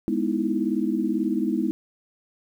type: chord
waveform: sine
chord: E major seventh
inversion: first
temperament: equal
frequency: 207.7 / 246.9 / 311.1 / 329.6 Hz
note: G#3 / B3 / D#4 / E4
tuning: 0 / 0 / 0 / 0 cents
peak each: -27 dBFS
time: 0.08-1.71 s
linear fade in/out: 0 ms
effects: 9-bit